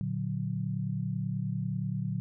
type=chord; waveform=sine; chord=Bb augmented; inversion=none; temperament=equal; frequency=116.54 / 146.83 / 185 Hz; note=Bb2 / D3 / F#3; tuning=0 / 0 / 0 cents; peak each=-34 dBFS; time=0.01-2.2 s; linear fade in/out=0 ms; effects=none